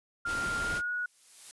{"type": "noise", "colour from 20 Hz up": "pink", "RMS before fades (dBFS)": -38, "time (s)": [0.25, 0.82], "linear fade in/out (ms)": 50}
{"type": "tone with pitch glide", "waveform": "sine", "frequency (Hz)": [1396.9, 1459.6], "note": ["F6", "F#6"], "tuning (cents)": [0, -24], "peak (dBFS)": -30, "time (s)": [0.25, 1.06], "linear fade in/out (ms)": 5, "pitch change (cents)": 76, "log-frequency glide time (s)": [0.62, 0.91]}
{"type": "noise with exponential growth", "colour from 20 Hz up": "blue", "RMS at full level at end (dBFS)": -43, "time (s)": [0.68, 1.51], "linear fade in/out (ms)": 0, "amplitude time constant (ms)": 180}
{"effects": ["resampled to 24000 Hz"]}